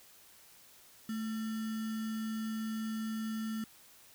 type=tone with sample-and-hold; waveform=sine; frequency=220 Hz; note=A3; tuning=in tune; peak=-34 dBFS; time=1.09-3.64 s; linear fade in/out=2 ms; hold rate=1575 Hz; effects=white hiss -59 dBFS RMS until 4.14 s